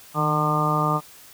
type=harmonic tone with a mistuned harmonic; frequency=151 Hz; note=D3; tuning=48 cents sharp; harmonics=1 / 2 / 3 / 4 / 5 / 6 / 7 / 8; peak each=-24 / -30 / -32 / -30 / -30 / -29 / -29 / -23 dBFS; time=0.14-1.01 s; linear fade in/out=50 ms; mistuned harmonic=1; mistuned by=+46 cents; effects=white hiss -47 dBFS RMS until 1.33 s